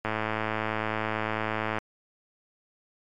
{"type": "click train", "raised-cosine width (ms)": 0.5, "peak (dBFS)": -13, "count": 190, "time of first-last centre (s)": [0.05, 1.784], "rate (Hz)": 109, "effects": ["MP3 96 kbps"]}